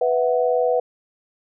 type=chord; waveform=sine; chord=B suspended fourth; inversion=none; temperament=equal; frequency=493.9 / 659.3 / 740 Hz; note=B4 / E5 / F#5; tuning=0 / 0 / 0 cents; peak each=-18 / -23 / -24 dBFS; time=0.01-0.8 s; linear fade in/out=5 ms; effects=none